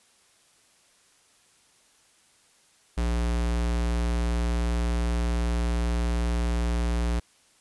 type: tone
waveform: square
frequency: 58.7 Hz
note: A#1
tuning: 13 cents sharp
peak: -24 dBFS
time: 2.97-7.2 s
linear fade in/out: 10 ms
effects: white hiss -61 dBFS RMS until 7.6 s + resampled to 24000 Hz